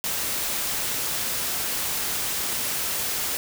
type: noise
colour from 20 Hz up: white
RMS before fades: -27 dBFS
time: 0.04-3.37 s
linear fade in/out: 0 ms
effects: none